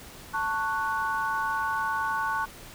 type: chord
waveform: sine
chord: F# minor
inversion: first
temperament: just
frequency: 888 / 1110 / 1480 Hz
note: A5 / C#6 / F#6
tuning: +16 / +2 / 0 cents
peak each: -30 dBFS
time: 0.33-2.46 s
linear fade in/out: 20 ms
effects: pink hiss -46 dBFS RMS until 2.74 s